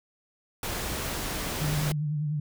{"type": "noise", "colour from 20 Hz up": "pink", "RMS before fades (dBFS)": -32, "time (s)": [0.63, 1.92], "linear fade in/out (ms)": 2}
{"type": "tone with vibrato", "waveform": "sine", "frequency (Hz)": 150, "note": "D3", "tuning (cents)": 37, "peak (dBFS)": -26, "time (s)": [1.61, 2.4], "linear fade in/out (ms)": 5, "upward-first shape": "sine", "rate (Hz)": 10, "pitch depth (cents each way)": 53}
{"effects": []}